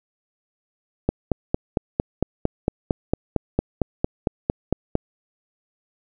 click train, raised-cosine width 2 ms, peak -5 dBFS, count 18, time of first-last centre 1.09-4.954 s, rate 4.4 Hz, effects none

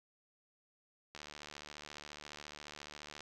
click train, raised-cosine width 0.2 ms, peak -30 dBFS, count 154, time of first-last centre 1.15-3.206 s, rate 74.4 Hz, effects 12-bit

